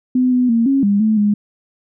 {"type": "tone with pitch steps", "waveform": "sine", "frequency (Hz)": [253.2, 249.9, 230.3, 272.7, 201.9, 217.6, 206.9], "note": ["B3", "B3", "A#3", "C#4", "G#3", "A3", "G#3"], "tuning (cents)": [43, 21, -21, -28, -49, -19, -6], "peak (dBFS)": -11, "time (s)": [0.15, 1.34], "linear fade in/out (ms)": 5, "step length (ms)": 170, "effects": []}